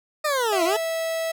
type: linear two-way sweep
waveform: 20% pulse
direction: down then up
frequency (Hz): 622.3 to 325.1 to 446.5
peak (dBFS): -16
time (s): 0.24-0.77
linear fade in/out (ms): 10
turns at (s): 0.64
type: tone with pitch glide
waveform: 45% pulse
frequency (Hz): 657 to 652.8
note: E5 to E5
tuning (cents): -6 to -17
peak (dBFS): -24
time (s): 0.52-1.32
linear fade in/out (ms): 10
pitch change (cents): -11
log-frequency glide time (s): 0.68-0.97
effects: none